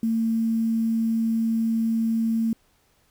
sine tone with quantisation, 226 Hz, A3, 47 cents sharp, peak -20 dBFS, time 0.03-2.53 s, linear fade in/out 2 ms, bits 8, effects pink hiss -64 dBFS RMS until 3.1 s

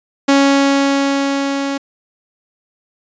sawtooth tone with level ramp, 277.2 Hz, C#4, in tune, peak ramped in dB -4 to -14 dBFS, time 0.28-1.78 s, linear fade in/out 10 ms, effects resampled to 16000 Hz

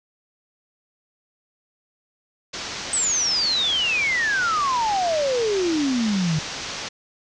white low-pass noise, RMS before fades -32 dBFS, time 2.53-6.89 s, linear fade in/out 10 ms, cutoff 6400 Hz, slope 48 dB/octave
sine exponential sweep, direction down, 8190 to 150.1 Hz, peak -19 dBFS, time 2.93-6.39 s, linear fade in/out 2 ms
effects none

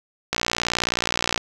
click train, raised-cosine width 0.2 ms, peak -3 dBFS, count 63, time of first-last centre 0.33-1.377 s, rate 59.2 Hz, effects 7-bit

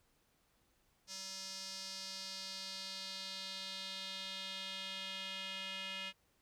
square tone with band-pass filter sweep, 191.5 Hz, G3, 40 cents flat, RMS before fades -45 dBFS, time 1.07-6.13 s, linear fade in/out 50 ms, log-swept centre 5600 to 2900 Hz, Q 3.2, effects pink hiss -75 dBFS RMS until 6.41 s

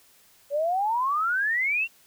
sine exponential sweep, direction up, 554.4 to 2794 Hz, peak -22 dBFS, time 0.5-1.88 s, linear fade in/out 50 ms, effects white hiss -58 dBFS RMS until 2.06 s

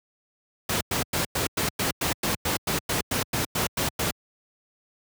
pink noise bursts, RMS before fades -25 dBFS, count 16, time 0.69-4.11 s, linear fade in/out 5 ms, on 120 ms, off 100 ms, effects high-pass 80 Hz 12 dB/octave

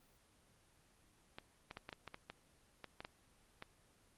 clicks, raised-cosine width 0.3 ms, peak -30 dBFS, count 12, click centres 1.385 / 1.711 / 1.771 / 1.891 / 1.928 / 2.077 / 2.144 / 2.3 / 2.843 / 3.005 / 3.049 / 3.624 s, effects pink hiss -70 dBFS RMS until 4.17 s + Opus 24 kbps

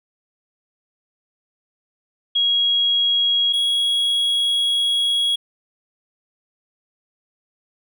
sine / triangle tone pair in turn, 3300 / 3321 Hz, G#7 / G#7, -12 / -1 cents, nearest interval unison, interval 11 cents, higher second, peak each -15 dBFS, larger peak neither, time 2.35-3.53 / 3.53-5.36 s, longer second, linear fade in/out 10 ms, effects none

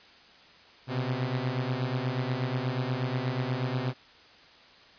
sawtooth beating tone pair, 123.47 / 131.77 Hz, B2 / C3, 0 / +13 cents, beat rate 8.3 Hz, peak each -27 dBFS, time 0.87-3.94 s, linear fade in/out 50 ms, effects white hiss -54 dBFS RMS until 4.98 s + resampled to 11025 Hz

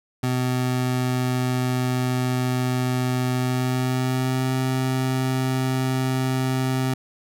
25% pulse tone with pitch glide, 126.5 to 130.21 Hz, B2 to C3, +42 to -8 cents, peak -17 dBFS, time 0.23-6.94 s, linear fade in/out 5 ms, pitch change +50 cents, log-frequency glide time 3.35-4.54 s, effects none

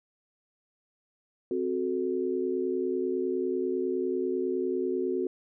sine chord, F# diminished, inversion second, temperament equal, 261.6 / 370 / 440 Hz, C4 / F#4 / A4, 0 / 0 / 0 cents, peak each -33 / -28 / -34 dBFS, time 1.51-5.27 s, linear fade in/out 2 ms, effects none

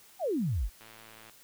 sine exponential sweep, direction down, 824 to 38.95 Hz, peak -27 dBFS, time 0.19-0.7 s, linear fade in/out 50 ms
click train, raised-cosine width 0.3 ms, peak -35 dBFS, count 55, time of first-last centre 0.81-1.296 s, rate 111 Hz
effects white hiss -57 dBFS RMS until 1.43 s

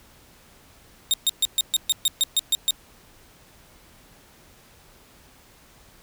sawtooth tone bursts, 3700 Hz, A#7, 14 cents flat, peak -14 dBFS, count 11, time 1.11-2.707 s, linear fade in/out 0 ms, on 27 ms, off 130 ms, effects pink hiss -53 dBFS RMS until 6.02 s

